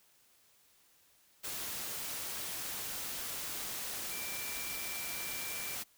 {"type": "tone in noise", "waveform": "sine", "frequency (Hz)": 2349, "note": "D7", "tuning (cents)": 0, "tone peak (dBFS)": -45, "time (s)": [4.1, 5.76], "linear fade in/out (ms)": 20, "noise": "white", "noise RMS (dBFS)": -40, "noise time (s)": [1.43, 5.84], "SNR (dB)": -8, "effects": ["white hiss -67 dBFS RMS until 5.97 s"]}